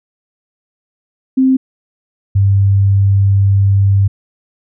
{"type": "tone pair in turn", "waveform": "sine", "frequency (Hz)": [262.1, 98.72], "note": ["C4", "G2"], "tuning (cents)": [3, 13], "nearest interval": "octave + perfect fourth", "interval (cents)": 1690, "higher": "first", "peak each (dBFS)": -7, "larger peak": "neither", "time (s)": [[1.37, 1.57], [2.35, 4.08]], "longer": "second", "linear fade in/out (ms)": 10, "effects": []}